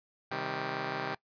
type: chord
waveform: 5% pulse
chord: C minor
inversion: none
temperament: just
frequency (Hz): 130.81 / 156.98 / 196.22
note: C3 / Eb3 / G3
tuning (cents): 0 / +16 / +2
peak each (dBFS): -27 / -27 / -29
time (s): 0.31-1.15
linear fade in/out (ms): 5
effects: noise-tail reverb RT60 0.1 s tail -21 dB re dry + resampled to 11025 Hz